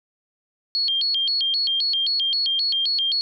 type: tone with vibrato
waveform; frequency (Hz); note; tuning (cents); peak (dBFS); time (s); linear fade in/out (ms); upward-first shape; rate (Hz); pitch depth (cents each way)
sine; 3732; A#7; +1; -19; 0.75-3.21; 0; square; 3.8; 270
effects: none